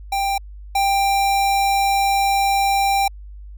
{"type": "tone pair in turn", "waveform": "square", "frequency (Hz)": [790, 790], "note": ["G5", "G5"], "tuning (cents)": [13, 13], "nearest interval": "unison", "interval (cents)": 0, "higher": "neither", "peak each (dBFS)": [-19, -16], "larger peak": "second", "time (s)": [[0.12, 0.38], [0.75, 3.08]], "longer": "second", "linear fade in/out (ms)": 5, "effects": ["added 50 Hz sine -34 dBFS peak until 3.57 s"]}